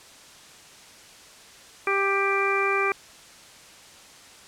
harmonic tone, 394 Hz, G4, 9 cents sharp, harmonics 1 / 2 / 3 / 4 / 5 / 6, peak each -26 / -33 / -26 / -31 / -33 / -26 dBFS, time 1.87-2.92 s, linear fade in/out 2 ms, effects white hiss -48 dBFS RMS until 4.47 s + low-pass 8000 Hz 12 dB/octave

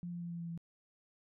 sine tone with pitch steps, 174.61 / 173.2 / 171.81 / 170.42 / 169.05 / 167.69 Hz, F3 / F3 / F3 / F3 / E3 / E3, 0 / -14 / -28 / -42 / +44 / +30 cents, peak -39 dBFS, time 0.03-0.576 s, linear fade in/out 0 ms, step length 91 ms, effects none

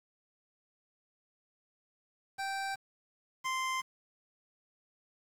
25% pulse tone pair in turn, 781 / 1042.5 Hz, G5 / C6, -7 / -7 cents, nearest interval perfect fourth, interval 500 cents, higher second, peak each -30 / -28 dBFS, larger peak second, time 2.38-2.76 / 3.44-3.82 s, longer neither, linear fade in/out 20 ms, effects low-pass 9000 Hz 12 dB/octave + 9-bit

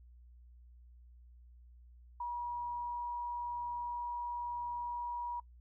sine tone, 961 Hz, B5, 48 cents flat, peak -36 dBFS, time 2.2-5.4 s, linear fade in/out 5 ms, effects noise-tail reverb RT60 0.1 s tail -24 dB re dry + added 60 Hz sine -55 dBFS peak until 5.6 s

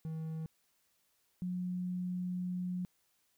triangle / sine tone pair in turn, 159.7 / 180.47 Hz, D#3 / F#3, +45 / -43 cents, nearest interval major second, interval 212 cents, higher second, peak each -35 / -34 dBFS, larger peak second, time 0.05-0.46 / 1.42-2.85 s, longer second, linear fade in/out 0 ms, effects white hiss -75 dBFS RMS until 3.37 s

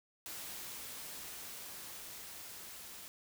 white noise with level ramp, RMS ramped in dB -45 to -50 dBFS, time 0.26-3.08 s, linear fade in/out 0 ms, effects none

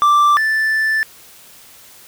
triangle tone pair in turn, 1174.7 / 1760.1 Hz, D6 / A6, 0 / 0 cents, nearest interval perfect fifth, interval 700 cents, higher second, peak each -7 / -12 dBFS, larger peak first, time 0.02-0.37 / 0.37-1.03 s, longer second, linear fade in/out 0 ms, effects white hiss -43 dBFS RMS until 2.07 s

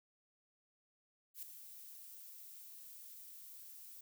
violet noise with ADSR envelope, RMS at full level -45 dBFS, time 1.34-4.01 s, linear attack 87 ms, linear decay 3 ms, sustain -9 dB, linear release 6 ms, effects none

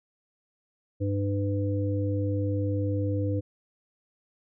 harmonic tone, 100 Hz, G2, 35 cents sharp, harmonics 1 / 3 / 5, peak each -26 / -31 / -33 dBFS, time 1-3.41 s, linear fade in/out 20 ms, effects none

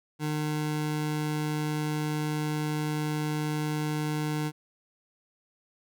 25% pulse tone, 151.8 Hz, D#3, 42 cents flat, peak -24 dBFS, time 0.19-4.52 s, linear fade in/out 50 ms, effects none

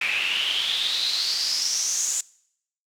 pink noise with band-pass filter sweep, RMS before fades -25 dBFS, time 0.01-2.21 s, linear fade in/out 5 ms, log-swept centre 2400 to 7200 Hz, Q 7.4, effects noise-tail reverb RT60 0.7 s tail -23 dB re dry

